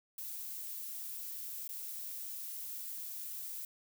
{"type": "noise with dropouts", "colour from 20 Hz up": "violet", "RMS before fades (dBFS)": -43, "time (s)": [0.18, 3.65], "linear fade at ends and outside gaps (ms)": 2, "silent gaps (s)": [1.678, 1.69], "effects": []}